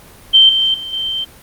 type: tone with level steps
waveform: sine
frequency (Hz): 3122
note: G7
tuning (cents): -8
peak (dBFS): -4 / -11 / -23 / -17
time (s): 0.33-1.25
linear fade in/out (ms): 20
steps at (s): 0.49 / 0.74 / 0.93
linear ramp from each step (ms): 2
effects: pink hiss -41 dBFS RMS until 1.42 s + Opus 32 kbps